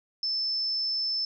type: tone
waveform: sine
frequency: 5274 Hz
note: E8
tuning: in tune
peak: -26 dBFS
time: 0.23-1.25 s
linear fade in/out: 2 ms
effects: none